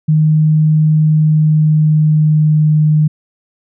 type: tone with pitch glide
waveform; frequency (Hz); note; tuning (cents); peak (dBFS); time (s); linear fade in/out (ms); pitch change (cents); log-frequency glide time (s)
sine; 154.9 to 153.03; D#3 to D#3; -7 to -28; -7; 0.08-3.08; 10; -21; 0.96-2.88
effects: none